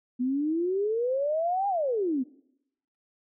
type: exponential two-way sweep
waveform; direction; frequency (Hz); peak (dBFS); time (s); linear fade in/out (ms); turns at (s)
sine; up then down; 243.6 to 817 to 243.6; -24; 0.19-2.24; 20; 1.68
effects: noise-tail reverb RT60 0.8 s tail -22 dB re dry